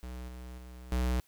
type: tone with level steps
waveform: square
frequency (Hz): 62.2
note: B1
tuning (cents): +13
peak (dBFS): -40 / -43 / -46 / -28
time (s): 0.03-1.2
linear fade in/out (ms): 0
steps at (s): 0.28 / 0.58 / 0.92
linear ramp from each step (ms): 2
effects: white hiss -67 dBFS RMS until 1.27 s